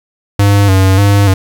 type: tone with vibrato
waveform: square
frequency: 98 Hz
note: G2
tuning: in tune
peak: -6 dBFS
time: 0.39-1.34 s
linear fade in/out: 5 ms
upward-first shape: square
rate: 1.7 Hz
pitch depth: 49 cents each way
effects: 7-bit